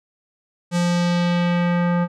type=tone with low-pass filter sweep; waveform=square; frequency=174.61 Hz; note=F3; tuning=in tune; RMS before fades=-19 dBFS; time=0.71-2.08 s; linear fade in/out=50 ms; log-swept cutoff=8300 to 1300 Hz; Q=1.3; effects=none